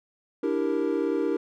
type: chord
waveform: triangle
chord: E half-diminished seventh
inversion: third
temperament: equal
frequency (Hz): 293.7 / 329.6 / 392 / 466.2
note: D4 / E4 / G4 / Bb4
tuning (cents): 0 / 0 / 0 / 0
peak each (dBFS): -27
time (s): 0.43-1.37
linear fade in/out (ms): 5
effects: none